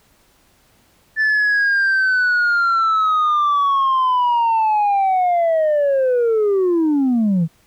sine linear sweep, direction down, 1760 to 155.56 Hz, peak -11 dBFS, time 1.16-7.48 s, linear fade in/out 50 ms, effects tanh soft clip ceiling -12 dBFS + pink hiss -56 dBFS RMS until 7.66 s

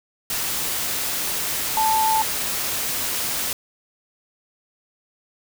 sine tone in noise, 880 Hz, A5, in tune, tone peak -17 dBFS, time 1.77-2.22 s, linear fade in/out 2 ms, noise white, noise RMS -25 dBFS, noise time 0.3-3.53 s, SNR +5 dB, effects none

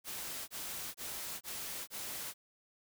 white noise bursts, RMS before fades -42 dBFS, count 5, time 0.04-2.34 s, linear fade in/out 50 ms, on 440 ms, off 25 ms, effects none

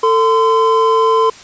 triangle tone pair together, 446.5 / 1027 Hz, A4 / C6, +25 / -33 cents, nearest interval octave + major second, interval 1442 cents, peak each -10 dBFS, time 0.03-1.3 s, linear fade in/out 5 ms, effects white hiss -37 dBFS RMS until 1.43 s + resampled to 16000 Hz

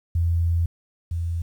sine tone pair in turn, 84.5 / 84.5 Hz, E2 / E2, +43 / +43 cents, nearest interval unison, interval 0 cents, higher neither, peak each -18 / -23 dBFS, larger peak first, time 0.15-0.66 / 1.11-1.42 s, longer first, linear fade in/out 5 ms, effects 9-bit

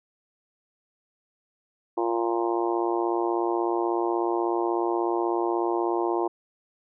harmonic tone, 116.4 Hz, A#2, 2 cents flat, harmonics 3 / 4 / 5 / 6 / 7 / 8 / 9, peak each -25 / -33 / -37 / -32 / -33 / -32 / -35 dBFS, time 1.97-6.28 s, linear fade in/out 10 ms, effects none

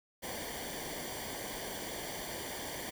pink noise with comb filter, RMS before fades -41 dBFS, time 0.22-2.91 s, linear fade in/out 20 ms, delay 0.76 ms, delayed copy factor -0.75, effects none

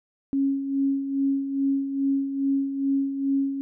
sine tone with tremolo, 274.5 Hz, C#4, 17 cents flat, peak -19 dBFS, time 0.33-3.61 s, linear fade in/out 0 ms, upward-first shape sine, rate 2.4 Hz, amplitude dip 60%, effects none

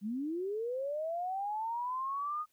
sine linear sweep, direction up, 192.5 to 1244.5 Hz, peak -33 dBFS, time 0.01-2.46 s, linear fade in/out 50 ms, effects white hiss -75 dBFS RMS until 2.52 s

